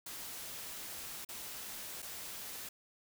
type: noise with dropouts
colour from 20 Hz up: white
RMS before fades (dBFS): -45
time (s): 0.06-2.69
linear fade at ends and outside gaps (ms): 5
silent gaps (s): 1.249-1.288 / 2.021-2.025
effects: none